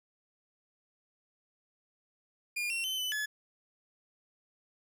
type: tone with pitch steps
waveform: 40% pulse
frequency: 2419 / 2727 / 3061 / 3006 / 1709 Hz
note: D#7 / F7 / G7 / F#7 / G#6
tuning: -49 / -42 / -42 / +27 / +49 cents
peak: -31 dBFS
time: 2.56-3.26 s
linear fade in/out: 10 ms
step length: 140 ms
effects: none

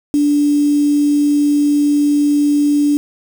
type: tone with quantisation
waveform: sine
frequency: 291.5 Hz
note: D4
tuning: 13 cents flat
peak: -10 dBFS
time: 0.14-2.97 s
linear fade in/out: 0 ms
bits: 5
effects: none

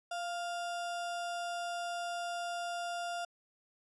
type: tone with sample-and-hold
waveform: sine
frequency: 694 Hz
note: F5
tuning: 11 cents flat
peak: -35 dBFS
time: 0.11-3.25 s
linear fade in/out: 5 ms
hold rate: 2100 Hz
effects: resampled to 22050 Hz

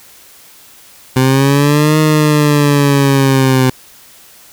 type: linear two-way sweep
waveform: 20% pulse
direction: up then down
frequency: 128.6 to 155.56 to 128.6 Hz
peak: -3 dBFS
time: 1.16-3.7 s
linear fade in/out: 5 ms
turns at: 1.99 s
effects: white hiss -41 dBFS RMS until 4.52 s

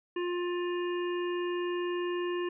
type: harmonic tone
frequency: 353 Hz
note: F4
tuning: 19 cents sharp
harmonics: 1 / 3 / 5 / 7 / 8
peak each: -30 / -40 / -43 / -49 / -46 dBFS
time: 0.16-2.49 s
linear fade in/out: 5 ms
effects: none

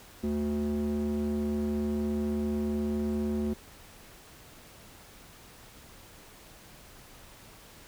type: tone with band-pass filter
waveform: square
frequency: 73.42 Hz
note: D2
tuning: in tune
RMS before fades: -30 dBFS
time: 0.23-3.54 s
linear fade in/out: 10 ms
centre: 280 Hz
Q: 7.7
effects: pink hiss -52 dBFS RMS until 7.87 s

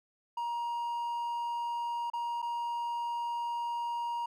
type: tone with dropouts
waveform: triangle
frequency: 945 Hz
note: A#5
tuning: 23 cents sharp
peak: -30 dBFS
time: 0.37-4.26 s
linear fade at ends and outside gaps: 5 ms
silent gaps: 2.101-2.134 / 2.419-2.425 s
effects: none

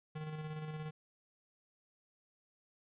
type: tone with tremolo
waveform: square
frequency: 154.5 Hz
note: D#3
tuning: 12 cents flat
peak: -40 dBFS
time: 0.15-0.91 s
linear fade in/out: 10 ms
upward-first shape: square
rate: 17 Hz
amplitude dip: 35%
effects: resampled to 8000 Hz

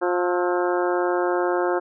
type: harmonic tone with a mistuned harmonic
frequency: 177.6 Hz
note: F3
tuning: 29 cents sharp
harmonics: 2 / 3 / 4 / 5 / 6 / 7 / 8 / 9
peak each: -22 / -26 / -28 / -30 / -32 / -33 / -34 / -35 dBFS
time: 0.01-1.8 s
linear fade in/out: 20 ms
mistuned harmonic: 7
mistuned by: +80 cents
effects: none

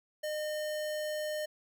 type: tone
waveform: square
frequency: 609 Hz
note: D#5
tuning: 37 cents flat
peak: -34 dBFS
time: 0.23-1.46 s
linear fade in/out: 10 ms
effects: none

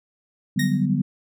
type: chord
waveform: sine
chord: G major seventh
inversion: second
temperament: equal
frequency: 146.83 / 185 / 196 / 246.9 Hz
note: D3 / F#3 / G3 / B3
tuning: 0 / 0 / 0 / 0 cents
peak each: -24 dBFS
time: 0.56-1.02 s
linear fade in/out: 10 ms
type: tone with exponential decay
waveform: sawtooth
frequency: 1864.7 Hz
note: A#6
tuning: in tune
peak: -19 dBFS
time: 0.59-0.86 s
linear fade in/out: 5 ms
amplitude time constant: 58 ms
effects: none

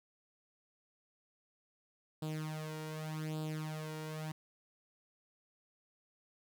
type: tone with flanger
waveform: sawtooth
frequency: 155.56 Hz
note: D#3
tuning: in tune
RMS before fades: -41 dBFS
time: 2.22-4.32 s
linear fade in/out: 5 ms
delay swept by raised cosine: 0.24 to 2.14 ms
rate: 0.85 Hz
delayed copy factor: +0.75
effects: none

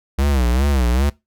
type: tone with vibrato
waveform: square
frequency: 65.3 Hz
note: C2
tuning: 3 cents flat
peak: -15 dBFS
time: 0.18-1.1 s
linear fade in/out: 10 ms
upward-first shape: sine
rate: 2.5 Hz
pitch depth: 170 cents each way
effects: noise-tail reverb RT60 0.2 s tail -21 dB re dry

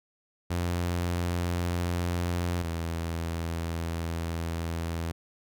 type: tone pair in turn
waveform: sawtooth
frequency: 87.31 / 83.25 Hz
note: F2 / E2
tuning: 0 / +18 cents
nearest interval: minor second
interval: 82 cents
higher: first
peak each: -23 / -26 dBFS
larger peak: first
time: 0.5-2.63 / 2.63-5.12 s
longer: second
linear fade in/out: 10 ms
effects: none

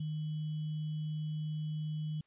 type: tone with sample-and-hold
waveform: sine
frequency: 153.8 Hz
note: D#3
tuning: 20 cents flat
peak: -34 dBFS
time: 0-2.21 s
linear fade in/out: 5 ms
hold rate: 3150 Hz
effects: white hiss -74 dBFS RMS until 2.26 s + resampled to 8000 Hz

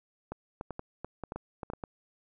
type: clicks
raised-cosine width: 1 ms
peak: -23 dBFS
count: 12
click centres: 0.32 / 0.611 / 0.707 / 0.794 / 1.046 / 1.237 / 1.321 / 1.36 / 1.632 / 1.701 / 1.735 / 1.838 s
effects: none

